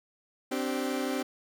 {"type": "chord", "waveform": "30% pulse", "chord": "C suspended second", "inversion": "none", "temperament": "equal with one note detuned", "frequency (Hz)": [261.6, 293.7, 386.6], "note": ["C4", "D4", "G4"], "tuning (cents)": [0, 0, -24], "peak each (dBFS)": [-29, -32, -33], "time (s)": [0.51, 1.23], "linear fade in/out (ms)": 10, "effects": []}